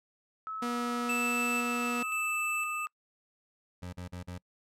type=tone with pitch glide; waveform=sine; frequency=1297 to 1237 Hz; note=E6 to D#6; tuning=-28 to -10 cents; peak=-35 dBFS; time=0.47-2.87 s; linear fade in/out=0 ms; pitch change=-82 cents; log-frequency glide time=1.7-2.41 s
type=tone; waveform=sawtooth; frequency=240.6 Hz; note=B3; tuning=45 cents flat; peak=-28 dBFS; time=0.62-2.03 s; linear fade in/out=5 ms
type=tone with tremolo; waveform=square; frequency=2640 Hz; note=E7; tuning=2 cents sharp; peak=-31 dBFS; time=1.09-2.86 s; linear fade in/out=5 ms; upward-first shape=square; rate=0.97 Hz; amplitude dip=40%
type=tone bursts; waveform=25% pulse; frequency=89.5 Hz; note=F2; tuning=43 cents sharp; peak=-35 dBFS; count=4; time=3.82-4.383 s; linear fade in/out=10 ms; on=110 ms; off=41 ms
effects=noise-tail reverb RT60 0.1 s tail -26 dB re dry + low-pass 12000 Hz 12 dB/octave